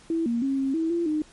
sine tone with pitch steps, 329.1 / 234.3 / 271.6 / 269.7 / 324.7 / 340.8 / 306.3 Hz, E4 / A#3 / C#4 / C#4 / E4 / F4 / D#4, -3 / +9 / -35 / -47 / -26 / -42 / -27 cents, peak -22 dBFS, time 0.1-1.22 s, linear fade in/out 2 ms, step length 160 ms, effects pink hiss -53 dBFS RMS until 1.32 s + MP3 48 kbps

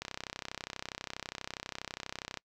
click train, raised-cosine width 0.2 ms, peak -20 dBFS, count 77, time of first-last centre 0.02-2.373 s, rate 32.3 Hz, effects noise-tail reverb RT60 0.1 s tail -25 dB re dry

